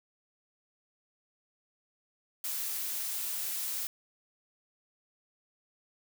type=noise; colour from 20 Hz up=blue; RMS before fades=-35 dBFS; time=2.44-3.87 s; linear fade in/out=2 ms; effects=none